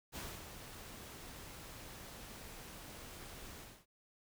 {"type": "noise with ADSR envelope", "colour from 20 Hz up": "pink", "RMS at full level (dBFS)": -44, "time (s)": [0.12, 3.86], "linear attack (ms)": 43, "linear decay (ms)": 260, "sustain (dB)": -7, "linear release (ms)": 270, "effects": []}